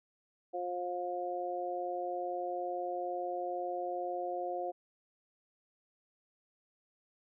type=harmonic tone; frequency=177.8 Hz; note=F3; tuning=31 cents sharp; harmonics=2 / 3 / 4; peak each=-40 / -39 / -37 dBFS; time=0.53-4.72 s; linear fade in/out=20 ms; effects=none